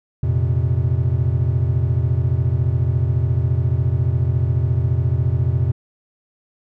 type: chord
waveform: triangle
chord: F suspended fourth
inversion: none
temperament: equal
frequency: 87.31 / 116.54 / 130.81 Hz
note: F2 / Bb2 / C3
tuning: 0 / 0 / 0 cents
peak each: -18 dBFS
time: 0.23-5.72 s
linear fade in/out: 5 ms
effects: none